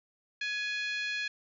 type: harmonic tone with a mistuned harmonic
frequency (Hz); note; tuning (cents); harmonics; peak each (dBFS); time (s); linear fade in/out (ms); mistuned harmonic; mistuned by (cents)
840; G#5; +19; 2 / 3 / 4 / 5 / 6 / 7 / 8; -35 / -35 / -42 / -41 / -51 / -54 / -55; 0.41-1.28; 5; 3; -26
effects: none